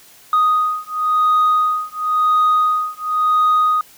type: beating tone pair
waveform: sine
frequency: 1244.5 / 1245.45 Hz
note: D#6 / D#6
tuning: 0 / +1 cents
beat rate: 0.95 Hz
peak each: -15 dBFS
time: 0.33-3.81 s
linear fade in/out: 2 ms
effects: tanh soft clip ceiling -9 dBFS + white hiss -46 dBFS RMS until 3.97 s